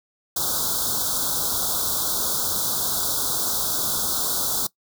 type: band-stop noise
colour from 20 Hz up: white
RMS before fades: -24 dBFS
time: 0.36-4.67 s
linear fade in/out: 5 ms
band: 1500 to 3400 Hz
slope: 96 dB/octave
effects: noise-tail reverb RT60 0.1 s tail -21 dB re dry